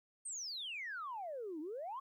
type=exponential two-way sweep; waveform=sine; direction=down then up; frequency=8870 to 293.7 to 1131 Hz; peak=-40 dBFS; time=0.25-2 s; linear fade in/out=10 ms; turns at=1.6 s; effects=tanh soft clip ceiling -36 dBFS + 13-bit